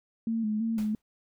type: tone with vibrato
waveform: sine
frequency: 220 Hz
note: A3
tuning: in tune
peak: -26 dBFS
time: 0.27-0.95 s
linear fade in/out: 2 ms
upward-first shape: square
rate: 3 Hz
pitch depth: 51 cents each way
type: noise with exponential decay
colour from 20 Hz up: pink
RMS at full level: -42 dBFS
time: 0.78-1.02 s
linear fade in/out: 2 ms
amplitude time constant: 52 ms
effects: none